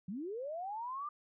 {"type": "linear sweep", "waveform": "sine", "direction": "up", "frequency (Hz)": [168.9, 1210], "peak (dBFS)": -38, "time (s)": [0.08, 1.09], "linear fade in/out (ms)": 5, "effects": []}